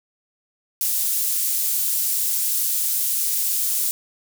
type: high-pass noise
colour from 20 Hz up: pink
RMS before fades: -22 dBFS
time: 0.81-3.91 s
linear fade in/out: 0 ms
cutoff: 10000 Hz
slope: 12 dB/octave
effects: none